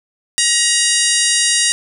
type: harmonic tone with a mistuned harmonic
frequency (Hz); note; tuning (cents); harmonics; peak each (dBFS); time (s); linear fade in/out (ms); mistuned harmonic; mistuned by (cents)
950; A#5; +33; 2 / 3 / 4 / 5 / 6 / 7 / 8 / 9 / 10; -21 / -21 / -21 / -21 / -21 / -21 / -21 / -21 / -21; 0.38-1.72; 0; 10; +32
effects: none